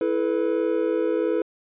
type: chord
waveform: triangle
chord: E suspended fourth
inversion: none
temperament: equal with one note detuned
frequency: 329.6 / 432.9 / 493.9 Hz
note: E4 / A4 / B4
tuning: 0 / -28 / 0 cents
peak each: -23 dBFS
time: 0.01-1.42 s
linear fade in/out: 2 ms
effects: resampled to 8000 Hz